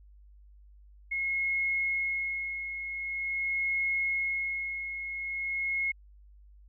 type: tone with tremolo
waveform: sine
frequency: 2166 Hz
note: C#7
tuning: 41 cents flat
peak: -26 dBFS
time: 1.11-5.92 s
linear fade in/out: 10 ms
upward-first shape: sine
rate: 0.45 Hz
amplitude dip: 60%
effects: added 50 Hz sine -52 dBFS peak until 6.68 s